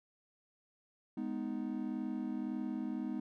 triangle chord, G# minor, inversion none, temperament just, 207.7 / 249.2 / 311.5 Hz, G#3 / B3 / D#4, 0 / +16 / +2 cents, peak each -39 / -37 / -39 dBFS, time 1.17-3.2 s, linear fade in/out 5 ms, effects none

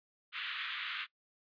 white band-pass noise, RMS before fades -40 dBFS, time 0.32-1.07 s, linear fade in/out 50 ms, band 1200 to 3600 Hz, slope 48 dB/octave, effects noise-tail reverb RT60 0.1 s tail -20 dB re dry + resampled to 11025 Hz

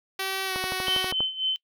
5% pulse tone with pitch glide, 383.7 to 373.2 Hz, G4 to F#4, -37 to +15 cents, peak -16 dBFS, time 0.19-1.12 s, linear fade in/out 5 ms, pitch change -48 cents, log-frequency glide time 0.45-0.55 s
click train, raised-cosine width 1 ms, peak -18 dBFS, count 9, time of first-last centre 0.56-1.205 s, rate 12.4 Hz
sine tone with tremolo, 3065 Hz, G7, 40 cents flat, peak -22 dBFS, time 0.87-1.56 s, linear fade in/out 0 ms, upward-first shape sine, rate 3.7 Hz, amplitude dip 80%
effects noise-tail reverb RT60 0.1 s tail -22 dB re dry

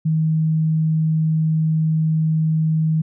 sine tone, 158.3 Hz, D#3, 30 cents sharp, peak -15 dBFS, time 0.05-3.02 s, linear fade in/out 10 ms, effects none

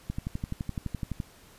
click train, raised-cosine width 5 ms, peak -19 dBFS, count 14, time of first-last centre 0.1-1.202 s, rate 11.8 Hz, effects pink hiss -55 dBFS RMS until 1.58 s + resampled to 32000 Hz

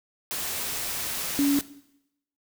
sine tone in noise, 282.9 Hz, C#4, 35 cents sharp, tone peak -19 dBFS, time 1.39-1.59 s, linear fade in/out 0 ms, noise white, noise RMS -31 dBFS, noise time 0.31-1.61 s, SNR +9 dB, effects noise-tail reverb RT60 0.8 s tail -17 dB re dry

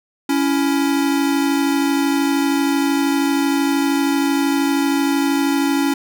square tone pair together, 279.5 / 332.4 Hz, C#4 / E4, +14 / +15 cents, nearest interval minor third, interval 301 cents, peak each -17 / -22 dBFS, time 0.29-5.94 s, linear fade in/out 5 ms, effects none

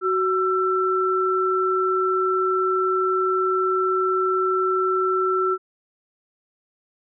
sine tone pair together, 373.4 / 1338 Hz, F#4 / E6, +16 / +25 cents, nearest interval octave + minor seventh, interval 2209 cents, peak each -21 dBFS, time 0.01-5.58 s, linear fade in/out 50 ms, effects none

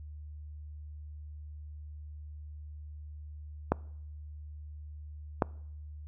clicks, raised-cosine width 1 ms, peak -10 dBFS, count 2, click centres 3.72 / 5.422 s, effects noise-tail reverb RT60 0.7 s tail -24 dB re dry + added 75 Hz sine -42 dBFS peak until 6.07 s

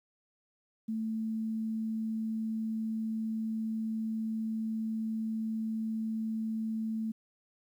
sine tone, 221.3 Hz, A3, 10 cents sharp, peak -31 dBFS, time 0.88-7.12 s, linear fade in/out 10 ms, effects 11-bit

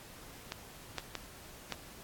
clicks, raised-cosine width 0.2 ms, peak -19 dBFS, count 4, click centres 0.521 / 0.983 / 1.153 / 1.723 s, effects pink hiss -52 dBFS RMS until 2.03 s + AAC 64 kbps

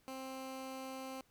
15% pulse tone, 263.5 Hz, C4, 12 cents sharp, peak -37 dBFS, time 0.08-1.21 s, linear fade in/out 0 ms, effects pink hiss -72 dBFS RMS until 1.3 s

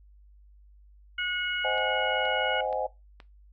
harmonic tone, 727 Hz, F#5, 31 cents flat, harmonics 2 / 3 / 4, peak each -31 / -33 / -34 dBFS, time 1.18-2.61 s, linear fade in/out 5 ms
sine chord, Ab dominant seventh, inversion first, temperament just, 519.1 / 623 / 747.5 / 830.6 Hz, C5 / Eb5 / Gb5 / Ab5, -14 / +2 / +17 / 0 cents, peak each -32 / -32 / -33 / -32 dBFS, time 1.64-2.87 s, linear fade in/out 10 ms
click train, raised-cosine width 0.3 ms, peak -30 dBFS, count 4, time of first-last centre 1.78-3.202 s, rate 2.11 Hz
effects noise-tail reverb RT60 0.2 s tail -17 dB re dry + added 50 Hz sine -52 dBFS peak until 3.52 s

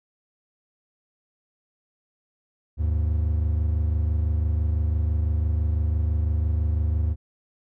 triangle tone pair together, 76 / 101.98 Hz, D#2 / G#2, -40 / -31 cents, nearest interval perfect fourth, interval 509 cents, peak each -19 / -26 dBFS, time 2.77-7.16 s, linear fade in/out 50 ms, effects none

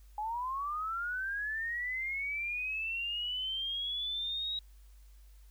sine linear sweep, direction up, 830 to 3838 Hz, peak -33 dBFS, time 0.18-4.59 s, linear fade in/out 2 ms, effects added 50 Hz sine -53 dBFS peak until 5.5 s + white hiss -69 dBFS RMS until 5.5 s

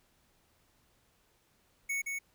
square tone with echo, 2217 Hz, C#7, in tune, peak -32 dBFS, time 1.89-2.02 s, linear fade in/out 10 ms, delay 170 ms, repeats 1, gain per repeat -3 dB, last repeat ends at 2.19 s, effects pink hiss -70 dBFS RMS until 2.34 s

